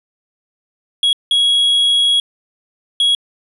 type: tone bursts at uneven times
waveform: triangle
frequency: 3322 Hz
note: G#7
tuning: in tune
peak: -9 dBFS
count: 3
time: 1.03-1.13 / 1.31-2.2 / 3-3.15 s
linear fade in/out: 2 ms
effects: resampled to 32000 Hz